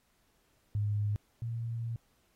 sine tone pair in turn, 103.83 / 115.75 Hz, G#2 / A#2, 0 / -12 cents, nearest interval major second, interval 188 cents, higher second, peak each -28 / -33 dBFS, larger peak first, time 0.75-1.16 / 1.42-1.96 s, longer second, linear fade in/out 0 ms, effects pink hiss -72 dBFS RMS until 2.35 s + AAC 48 kbps

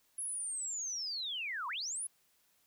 sine linear two-way sweep, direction down then up, 10850 to 932.3 to 10850 Hz, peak -36 dBFS, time 0.18-2.07 s, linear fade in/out 5 ms, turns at 1.68 s, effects white hiss -72 dBFS RMS until 2.66 s

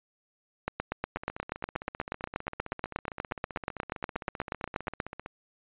two click trains, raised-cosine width 0.5 ms, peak -23 / -14 dBFS, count 64 / 37, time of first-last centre 1.17-5.261 / 0.68-5.002 s, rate 15.4 / 8.33 Hz, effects resampled to 8000 Hz

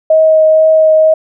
sine tone with vibrato, 631 Hz, D#5, 24 cents sharp, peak -4 dBFS, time 0.1-1.14 s, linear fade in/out 5 ms, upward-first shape triangle, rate 2.1 Hz, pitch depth 11 cents each way, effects none

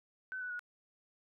sine tone with pitch steps, 1518 / 1485.9 / 1454.5 Hz, F#6 / F#6 / F#6, +44 / +7 / -30 cents, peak -38 dBFS, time 0.32-0.593 s, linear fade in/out 0 ms, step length 91 ms, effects none

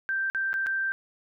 sine tone with dropouts, 1568 Hz, G6, in tune, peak -25 dBFS, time 0.09-0.92 s, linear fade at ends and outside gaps 0 ms, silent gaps 0.3-0.348 / 0.531-0.54 / 0.663-0.668 s, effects none

